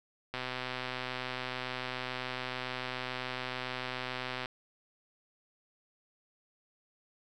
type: click train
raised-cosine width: 0.3 ms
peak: -20 dBFS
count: 524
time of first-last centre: 0.34-4.458 s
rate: 127 Hz
effects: none